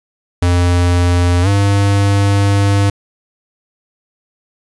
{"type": "tone with pitch glide", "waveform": "square", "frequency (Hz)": [88.1, 100.04], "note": ["F2", "G2"], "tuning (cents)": [16, 36], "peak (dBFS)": -10, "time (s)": [0.42, 2.9], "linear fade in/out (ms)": 5, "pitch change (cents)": 220, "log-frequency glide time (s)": [1.42, 1.48], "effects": ["resampled to 24000 Hz", "7-bit"]}